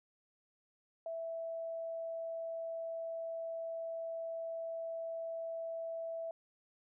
sine tone, 659.3 Hz, E5, in tune, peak -38 dBFS, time 1.06-6.31 s, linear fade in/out 2 ms, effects none

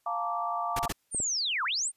sine chord, Bb major seventh, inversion second, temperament just, 699.2 / 874.1 / 932.3 / 1165.4 Hz, F5 / A5 / Bb5 / D6, +2 / -12 / 0 / -14 cents, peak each -33 / -37 / -37 / -32 dBFS, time 0.06-0.88 s, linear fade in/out 5 ms
pink noise bursts, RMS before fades -32 dBFS, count 3, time 0.76-0.925 s, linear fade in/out 5 ms, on 33 ms, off 33 ms
sine linear two-way sweep, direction down then up, 9260 to 954 to 9260 Hz, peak -27 dBFS, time 1.11-1.92 s, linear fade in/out 50 ms, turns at 1.64 s
clicks, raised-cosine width 2 ms, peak -26 dBFS, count 2, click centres 1.147 / 1.201 s
effects white hiss -73 dBFS RMS until 1.96 s + resampled to 32000 Hz

